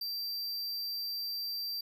square tone, 4696 Hz, D8, 1 cent flat, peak -35 dBFS, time 0.01-1.81 s, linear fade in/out 5 ms, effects none

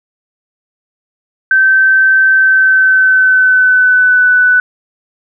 sine tone with pitch glide, 1547 to 1493.4 Hz, G6 to F#6, -23 to +16 cents, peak -5 dBFS, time 1.51-4.6 s, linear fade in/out 2 ms, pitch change -61 cents, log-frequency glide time 2.34-4.28 s, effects none

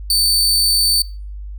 sawtooth tone, 4547 Hz, C#8, 43 cents sharp, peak -10 dBFS, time 0.1-1.02 s, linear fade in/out 2 ms, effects noise-tail reverb RT60 0.4 s tail -25 dB re dry + added 50 Hz sine -27 dBFS peak until 1.58 s

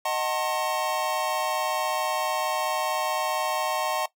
square chord, D# diminished seventh, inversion none, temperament just, 622.3 / 746.7 / 896 / 1075.3 Hz, D#5 / F#5 / A5 / C6, 0 / +16 / +31 / +47 cents, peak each -31 dBFS, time 0.05-4.06 s, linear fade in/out 5 ms, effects noise-tail reverb RT60 0.1 s tail -17 dB re dry

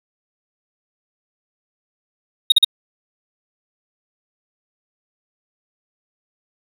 triangle tone bursts, 3735 Hz, A#7, 3 cents sharp, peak -5 dBFS, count 3, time 2.5-2.647 s, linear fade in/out 5 ms, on 21 ms, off 42 ms, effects none

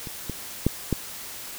clicks, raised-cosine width 3 ms, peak -23 / -17 / -6 / -9 dBFS, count 4, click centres 0.072 / 0.297 / 0.666 / 0.927 s, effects white hiss -38 dBFS RMS until 1.58 s

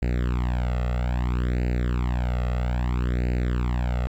sawtooth tone with flanger, 61.1 Hz, B1, 18 cents flat, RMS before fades -24 dBFS, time 0.02-4.07 s, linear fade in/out 0 ms, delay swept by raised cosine 0.44 to 1.54 ms, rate 0.61 Hz, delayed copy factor +0.95, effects low-pass 3000 Hz 12 dB/octave + 10-bit

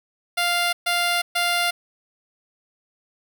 10% pulse tone bursts, 698.5 Hz, F5, in tune, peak -11 dBFS, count 3, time 0.37-1.71 s, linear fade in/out 10 ms, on 360 ms, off 130 ms, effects none

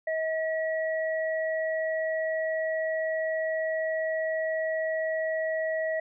sine tone pair together, 638 / 1923.5 Hz, D#5 / B6, +43 / -46 cents, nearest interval octave + perfect fifth, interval 1911 cents, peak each -27 / -33 dBFS, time 0.07-6 s, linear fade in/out 5 ms, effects none

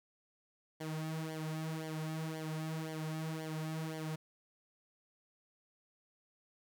sawtooth tone with flanger, 158.1 Hz, D#3, 28 cents sharp, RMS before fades -40 dBFS, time 0.8-4.16 s, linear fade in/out 10 ms, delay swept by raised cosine 0.77 to 4.37 ms, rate 1.9 Hz, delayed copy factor -0.75, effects none

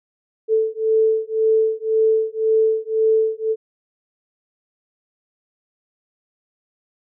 sine beating tone pair, 440 / 441.9 Hz, A4 / A4, 0 / +7 cents, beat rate 1.9 Hz, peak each -18 dBFS, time 0.48-3.56 s, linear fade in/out 50 ms, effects none

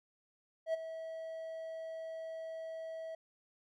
triangle tone with ADSR envelope, 648 Hz, E5, 30 cents flat, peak -27 dBFS, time 0.66-3.15 s, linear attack 77 ms, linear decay 18 ms, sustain -12 dB, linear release 4 ms, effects none

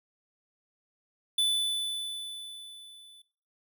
square tone with level ramp, 3491 Hz, A7, 14 cents flat, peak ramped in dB -23 to -52 dBFS, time 1.38-3.22 s, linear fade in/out 5 ms, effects noise-tail reverb RT60 0.5 s tail -20 dB re dry

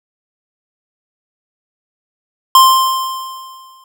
square tone with exponential decay, 1049 Hz, C6, 4 cents sharp, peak -3 dBFS, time 2.55-3.84 s, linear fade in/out 2 ms, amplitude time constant 280 ms, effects none

